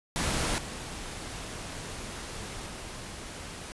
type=noise with level steps; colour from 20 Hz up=pink; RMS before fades=-29 / -39 / -41 dBFS; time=0.16-3.72 s; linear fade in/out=0 ms; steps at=0.58 / 2.66 s; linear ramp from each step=2 ms; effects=resampled to 24000 Hz